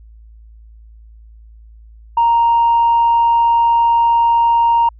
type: tone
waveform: sine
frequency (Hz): 932.3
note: A#5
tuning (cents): 0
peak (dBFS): -8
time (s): 2.17-4.89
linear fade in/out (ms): 5
effects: tanh soft clip ceiling -6 dBFS + added 55 Hz sine -38 dBFS peak until 4.99 s